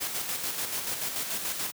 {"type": "noise with tremolo", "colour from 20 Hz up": "white", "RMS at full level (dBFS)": -31, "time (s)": [0, 1.72], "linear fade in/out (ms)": 20, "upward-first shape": "square", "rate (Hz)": 6.9, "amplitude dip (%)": 40, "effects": ["high-pass 100 Hz 12 dB/octave"]}